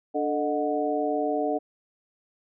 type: harmonic tone with a mistuned harmonic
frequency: 146.83 Hz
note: D3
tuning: in tune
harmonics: 2 / 3 / 4 / 5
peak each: -29 / -29 / -29 / -29 dBFS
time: 0.14-1.59 s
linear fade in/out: 20 ms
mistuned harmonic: 4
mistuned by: +78 cents
effects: none